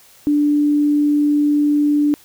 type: tone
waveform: sine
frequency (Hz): 293.7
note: D4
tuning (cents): 0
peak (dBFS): -12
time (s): 0.27-2.14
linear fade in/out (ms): 0
effects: white hiss -48 dBFS RMS until 2.24 s